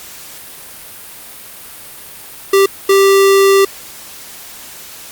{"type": "tone bursts at uneven times", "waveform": "square", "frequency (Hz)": 392, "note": "G4", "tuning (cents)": 0, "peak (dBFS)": -7, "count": 2, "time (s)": [[2.53, 2.66], [2.89, 3.65]], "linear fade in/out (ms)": 5, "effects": ["white hiss -33 dBFS RMS until 5.11 s", "Opus 48 kbps"]}